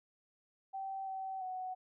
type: tone with pitch steps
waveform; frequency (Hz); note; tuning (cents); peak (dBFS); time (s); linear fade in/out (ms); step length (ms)
sine; 774 / 766 / 743; G5 / G5 / F#5; -22 / -40 / +7; -38; 0.73-1.75; 20; 340
effects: none